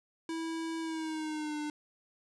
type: tone with pitch glide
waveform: square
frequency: 326.7 to 299.6 Hz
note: E4 to D4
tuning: -15 to +35 cents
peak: -35 dBFS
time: 0.29-1.7 s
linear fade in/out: 2 ms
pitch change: -150 cents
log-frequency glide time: 0.8-1.57 s
effects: resampled to 22050 Hz + 12-bit